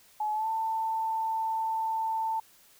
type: tone with pitch glide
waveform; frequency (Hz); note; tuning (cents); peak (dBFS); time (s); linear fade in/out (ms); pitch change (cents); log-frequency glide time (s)
sine; 851 to 890.7; G#5 to A5; +42 to +21; -27; 0.2-2.4; 5; +79; 0.33-0.48
effects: white hiss -59 dBFS RMS until 2.79 s